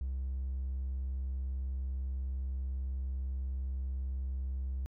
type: tone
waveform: triangle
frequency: 65.6 Hz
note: C2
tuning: 5 cents sharp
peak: -30 dBFS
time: 0.01-4.86 s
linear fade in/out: 0 ms
effects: tanh soft clip ceiling -29 dBFS